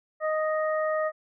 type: harmonic tone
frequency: 622.3 Hz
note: D#5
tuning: in tune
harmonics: 1 / 2 / 3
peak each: -25 / -31 / -35 dBFS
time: 0.2-1.12 s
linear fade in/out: 50 ms
effects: none